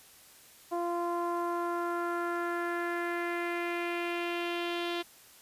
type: tone with low-pass filter sweep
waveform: sawtooth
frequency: 345.5 Hz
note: F4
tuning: 19 cents flat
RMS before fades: -33 dBFS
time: 0.71-5.03 s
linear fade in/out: 20 ms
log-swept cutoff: 880 to 3500 Hz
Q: 3
effects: white hiss -56 dBFS RMS until 5.41 s + resampled to 32000 Hz